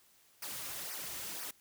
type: noise with flanger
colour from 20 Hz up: white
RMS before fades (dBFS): -42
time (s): 0.42-1.51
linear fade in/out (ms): 5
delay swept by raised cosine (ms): 0.26 to 4.66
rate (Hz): 2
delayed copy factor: -0.7
effects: white hiss -66 dBFS RMS until 1.6 s